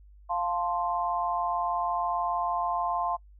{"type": "chord", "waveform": "sine", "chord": "F major", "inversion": "none", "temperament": "equal", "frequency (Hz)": [698.5, 880, 1046.5], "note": ["F5", "A5", "C6"], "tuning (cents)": [0, 0, 0], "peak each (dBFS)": [-30, -32, -30], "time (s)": [0.29, 3.17], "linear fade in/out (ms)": 20, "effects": ["noise-tail reverb RT60 0.1 s tail -23 dB re dry", "added 50 Hz sine -50 dBFS peak until 3.39 s"]}